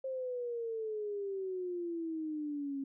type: exponential sweep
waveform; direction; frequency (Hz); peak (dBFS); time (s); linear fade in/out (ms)
sine; down; 533 to 271.2; -35; 0.04-2.84; 5
effects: none